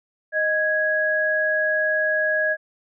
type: tone pair together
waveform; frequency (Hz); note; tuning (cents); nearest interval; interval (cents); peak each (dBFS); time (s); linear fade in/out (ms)
sine; 621.8 / 1660; D#5 / G#6; -1 / -1; octave + perfect fourth; 1700; -23 / -20; 0.32-2.57; 50
effects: none